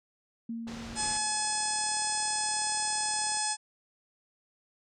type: tone with exponential decay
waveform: sine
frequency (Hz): 230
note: A#3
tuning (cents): -23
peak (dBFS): -32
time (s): 0.49-2.01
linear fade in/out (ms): 5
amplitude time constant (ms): 330
type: low-pass noise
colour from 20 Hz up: pink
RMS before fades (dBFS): -44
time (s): 0.67-1.18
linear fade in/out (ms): 10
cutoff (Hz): 7000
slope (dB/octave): 24
type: click train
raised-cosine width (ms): 1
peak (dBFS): -37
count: 105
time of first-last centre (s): 0.67-3.371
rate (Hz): 38.5
type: harmonic tone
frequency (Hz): 852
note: G#5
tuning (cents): +44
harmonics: 1 / 2 / 3 / 4 / 5 / 6 / 7 / 8 / 9 / 10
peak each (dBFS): -34 / -40 / -44 / -43 / -44 / -35 / -41 / -39 / -42 / -33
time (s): 0.95-3.57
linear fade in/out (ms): 50
effects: none

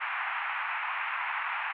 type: band-pass noise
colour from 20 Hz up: pink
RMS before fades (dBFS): -33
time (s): 0-1.73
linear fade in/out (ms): 20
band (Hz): 850 to 2600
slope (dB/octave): 48
effects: none

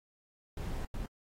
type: noise bursts at uneven times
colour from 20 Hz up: brown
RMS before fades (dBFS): -37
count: 2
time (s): 0.57-0.85 / 0.94-1.06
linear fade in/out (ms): 2
effects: AAC 48 kbps

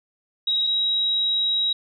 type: tone pair in turn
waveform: sine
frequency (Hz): 3820 / 3835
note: A#7 / A#7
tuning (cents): +42 / +48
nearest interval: unison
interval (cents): 6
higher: second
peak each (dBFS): -19 / -19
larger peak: neither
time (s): 0.47-0.67 / 0.67-1.73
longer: second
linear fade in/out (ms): 5
effects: none

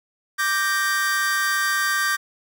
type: chord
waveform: 45% pulse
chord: G minor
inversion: second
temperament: equal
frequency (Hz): 1174.7 / 1568 / 1864.7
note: D6 / G6 / Bb6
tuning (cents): 0 / 0 / 0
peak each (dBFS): -26 / -22 / -26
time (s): 0.38-2.17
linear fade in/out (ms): 20
effects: none

